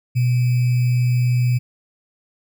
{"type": "tone with sample-and-hold", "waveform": "sine", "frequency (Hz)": 123.47, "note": "B2", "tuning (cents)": 0, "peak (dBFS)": -14, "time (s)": [0.15, 1.59], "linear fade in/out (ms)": 20, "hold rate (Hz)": 2450, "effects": []}